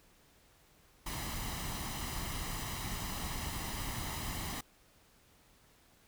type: noise with comb filter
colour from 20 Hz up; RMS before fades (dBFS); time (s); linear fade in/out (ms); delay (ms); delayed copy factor
pink; -39; 1.06-4.61; 5; 1; +0.55
effects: pink hiss -65 dBFS RMS until 6.07 s